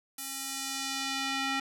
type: tone with band-pass filter sweep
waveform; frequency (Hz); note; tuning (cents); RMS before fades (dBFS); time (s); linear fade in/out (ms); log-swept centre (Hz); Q
square; 270.4; C#4; -43; -34; 0.18-1.6; 5; 12000 to 2300; 0.84
effects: 10-bit